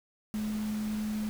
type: tone in noise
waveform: sine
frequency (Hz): 213.6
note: G#3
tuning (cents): +49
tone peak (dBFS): -30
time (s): 0.34-1.29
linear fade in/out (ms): 0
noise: pink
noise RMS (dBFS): -45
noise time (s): 0.34-1.29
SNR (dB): +12
effects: none